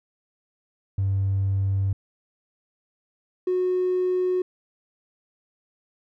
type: tone pair in turn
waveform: triangle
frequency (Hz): 97.5 / 365.8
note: G2 / F#4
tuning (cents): -9 / -20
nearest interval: octave + major seventh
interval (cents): 2289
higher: second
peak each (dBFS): -17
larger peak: neither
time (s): 0.98-1.93 / 3.47-4.42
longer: neither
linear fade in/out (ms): 5
effects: tanh soft clip ceiling -17 dBFS